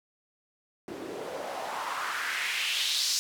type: noise with band-pass filter sweep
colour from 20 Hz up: white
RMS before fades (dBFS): -32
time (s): 0.88-3.19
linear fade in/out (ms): 0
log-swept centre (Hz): 290 to 5300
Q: 2.7
effects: none